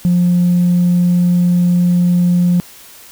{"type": "tone with tanh clipping", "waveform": "triangle", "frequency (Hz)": 176.6, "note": "F3", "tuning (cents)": 20, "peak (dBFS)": -9, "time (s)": [0.05, 2.6], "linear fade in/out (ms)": 0, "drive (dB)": 5, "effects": ["white hiss -39 dBFS RMS until 3.11 s"]}